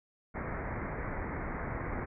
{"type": "low-pass noise", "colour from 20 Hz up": "pink", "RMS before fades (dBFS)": -37, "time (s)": [0.34, 2.06], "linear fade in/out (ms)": 20, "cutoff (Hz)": 2200, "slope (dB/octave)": 96, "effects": []}